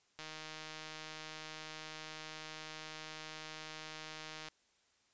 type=click train; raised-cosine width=0.2 ms; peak=-29 dBFS; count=671; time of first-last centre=0.19-4.485 s; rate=156 Hz; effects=white hiss -73 dBFS RMS until 5.13 s + resampled to 16000 Hz